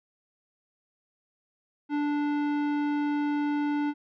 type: tone with tanh clipping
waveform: sine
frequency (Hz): 292.8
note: D4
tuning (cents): -5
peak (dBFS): -27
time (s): 1.89-3.94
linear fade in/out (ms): 50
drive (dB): 16
effects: none